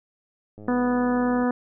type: click train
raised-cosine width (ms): 2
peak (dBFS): -30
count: 91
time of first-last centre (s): 0.58-1.437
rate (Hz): 105
type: harmonic tone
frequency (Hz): 246.9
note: B3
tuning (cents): 0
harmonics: 1 / 2 / 3 / 4 / 5 / 6 / 7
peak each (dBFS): -21 / -27 / -31 / -33 / -35 / -37 / -38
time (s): 0.68-1.51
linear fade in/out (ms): 2
effects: none